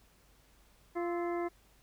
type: harmonic tone with a mistuned harmonic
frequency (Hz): 346.3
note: F4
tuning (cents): -15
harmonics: 1 / 2 / 3 / 4 / 5 / 6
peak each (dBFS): -33 / -39 / -43 / -48 / -51 / -48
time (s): 0.95-1.49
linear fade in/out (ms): 20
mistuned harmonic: 4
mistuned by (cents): -90
effects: added 50 Hz sine -66 dBFS peak until 1.82 s + pink hiss -66 dBFS RMS until 1.82 s